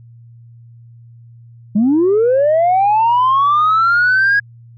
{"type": "linear sweep", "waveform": "sine", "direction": "up", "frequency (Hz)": [196, 1661.2], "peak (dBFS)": -8, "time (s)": [1.75, 4.4], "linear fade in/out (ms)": 10, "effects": ["tanh soft clip ceiling -7 dBFS", "added 117 Hz sine -38 dBFS peak until 4.77 s"]}